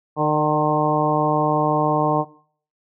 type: harmonic tone with a mistuned harmonic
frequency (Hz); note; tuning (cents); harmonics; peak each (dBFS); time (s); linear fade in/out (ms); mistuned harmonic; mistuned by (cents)
152.1; D#3; -39; 1 / 2 / 3 / 4 / 5 / 6 / 7; -24 / -24 / -24 / -24 / -24 / -24 / -24; 0.16-2.25; 50; 4; -17
effects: noise-tail reverb RT60 0.5 s tail -18 dB re dry